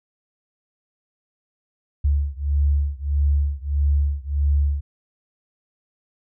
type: beating tone pair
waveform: sine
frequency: 71 / 72.6 Hz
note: C#2 / D2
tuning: +42 / -19 cents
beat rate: 1.6 Hz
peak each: -20 / -21 dBFS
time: 2.04-4.81 s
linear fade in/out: 10 ms
effects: none